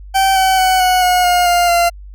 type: tone with pitch steps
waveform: 40% pulse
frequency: 773 / 760.6 / 748.4 / 736.4 / 724.6 / 713 / 701.5 / 690.3 Hz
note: G5 / F#5 / F#5 / F#5 / F#5 / F5 / F5 / F5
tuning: -24 / +48 / +20 / -8 / -36 / +36 / +8 / -20 cents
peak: -9 dBFS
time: 0.14-1.9 s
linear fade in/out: 20 ms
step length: 220 ms
effects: added 49 Hz sine -31 dBFS peak until 2.14 s